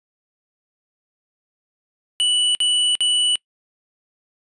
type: tone bursts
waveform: square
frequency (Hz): 2960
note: F#7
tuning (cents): 0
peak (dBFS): -16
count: 3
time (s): 2.2-3.356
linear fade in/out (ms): 0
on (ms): 350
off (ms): 53
effects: noise-tail reverb RT60 0.1 s tail -24 dB re dry + resampled to 24000 Hz